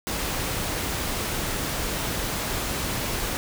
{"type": "noise", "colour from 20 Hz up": "pink", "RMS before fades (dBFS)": -28, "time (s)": [0.07, 3.37], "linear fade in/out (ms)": 0, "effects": []}